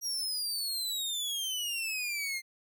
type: exponential sweep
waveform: sawtooth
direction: down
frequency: 5730 to 2093 Hz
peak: -29 dBFS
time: 0.01-2.42 s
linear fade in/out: 50 ms
effects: none